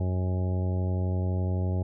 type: harmonic tone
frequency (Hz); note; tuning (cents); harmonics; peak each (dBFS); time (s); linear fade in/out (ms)
91.8; F#2; -13; 1 / 2 / 3 / 4 / 5 / 6 / 7 / 9; -25 / -34 / -40 / -39 / -44 / -43 / -43 / -46; 0-1.83; 5
effects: none